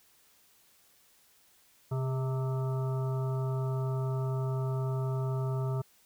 harmonic tone with a mistuned harmonic, 130.3 Hz, C3, 7 cents flat, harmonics 1 / 3 / 5 / 7 / 9 / 10, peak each -29 / -39 / -43 / -46 / -48 / -49 dBFS, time 1.91-5.82 s, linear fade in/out 10 ms, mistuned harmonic 3, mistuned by +48 cents, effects white hiss -64 dBFS RMS until 6.05 s

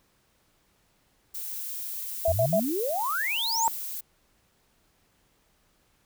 violet noise, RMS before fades -35 dBFS, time 1.34-4.01 s, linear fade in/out 10 ms
sine tone bursts, 657 Hz, E5, 6 cents flat, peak -20 dBFS, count 3, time 2.25-2.598 s, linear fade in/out 5 ms, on 72 ms, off 66 ms
sine exponential sweep, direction up, 75 to 7902 Hz, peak -26 dBFS, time 2.28-3.67 s, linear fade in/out 0 ms
sine tone with exponential growth, 911 Hz, A#5, 40 cents flat, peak -19 dBFS, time 3.22-3.68 s, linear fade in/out 0 ms, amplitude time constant 100 ms
effects pink hiss -67 dBFS RMS until 6.05 s

